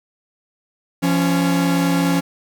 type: tone pair together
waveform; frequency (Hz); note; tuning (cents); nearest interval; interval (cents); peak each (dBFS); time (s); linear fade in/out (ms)
45% pulse; 172.22 / 277.2; F3 / C#4; -24 / 0; minor sixth; 824; -18; 1.02-2.21; 20
effects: 7-bit